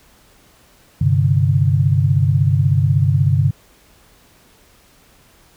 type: chord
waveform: sine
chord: G suspended fourth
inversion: none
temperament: just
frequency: 98 / 130.67 / 147 Hz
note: G2 / C3 / D3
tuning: 0 / -2 / +2 cents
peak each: -16 dBFS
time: 1.01-3.51 s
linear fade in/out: 5 ms
effects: pink hiss -51 dBFS RMS until 5.56 s